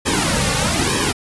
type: noise with flanger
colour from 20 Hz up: pink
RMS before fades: -18 dBFS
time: 0.05-1.13 s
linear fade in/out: 20 ms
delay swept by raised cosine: 1.4 to 3.1 ms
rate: 1.1 Hz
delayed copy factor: -1
effects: resampled to 24000 Hz